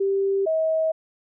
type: tone pair in turn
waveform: sine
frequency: 392 / 639 Hz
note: G4 / D#5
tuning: 0 / +46 cents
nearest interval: minor sixth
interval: 846 cents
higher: second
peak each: -19 dBFS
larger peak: neither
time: 0-0.46 / 0.46-0.92 s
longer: neither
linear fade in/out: 10 ms
effects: none